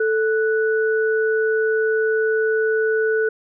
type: tone pair together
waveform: sine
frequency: 440 / 1480 Hz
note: A4 / F#6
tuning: 0 / 0 cents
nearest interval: octave + major sixth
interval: 2100 cents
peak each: -17 / -23 dBFS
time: 0-3.29 s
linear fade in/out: 5 ms
effects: none